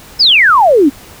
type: exponential sweep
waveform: sine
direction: down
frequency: 5340 to 257.6 Hz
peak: -4 dBFS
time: 0.19-0.9 s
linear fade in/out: 20 ms
effects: pink hiss -36 dBFS RMS until 1.2 s